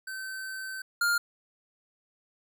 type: tone pair in turn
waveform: square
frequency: 1539 / 1406.3 Hz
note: G6 / F6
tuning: -32 / +12 cents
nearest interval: major second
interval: 156 cents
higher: first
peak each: -36 / -24 dBFS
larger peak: second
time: 0.07-0.82 / 1.01-1.18 s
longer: first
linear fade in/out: 5 ms
effects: none